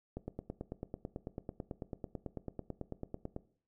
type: click train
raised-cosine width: 2 ms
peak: -26 dBFS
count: 30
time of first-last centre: 0.17-3.364 s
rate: 9.08 Hz
effects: noise-tail reverb RT60 0.5 s tail -18 dB re dry